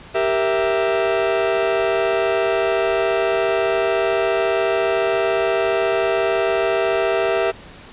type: chord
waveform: 40% pulse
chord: E diminished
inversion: first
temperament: equal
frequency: 392 / 466.2 / 659.3 Hz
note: G4 / Bb4 / E5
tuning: 0 / 0 / 0 cents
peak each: -20 / -22 / -19 dBFS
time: 0.14-7.52 s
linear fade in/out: 20 ms
effects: pink hiss -41 dBFS RMS until 7.92 s + resampled to 8000 Hz